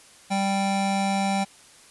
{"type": "tone pair together", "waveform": "square", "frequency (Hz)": [196, 784], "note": ["G3", "G5"], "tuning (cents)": [0, 0], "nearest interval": "2 octaves", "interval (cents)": 2400, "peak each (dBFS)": [-25, -26], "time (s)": [0.3, 1.45], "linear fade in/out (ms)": 20, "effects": ["white hiss -51 dBFS RMS until 1.9 s", "resampled to 24000 Hz"]}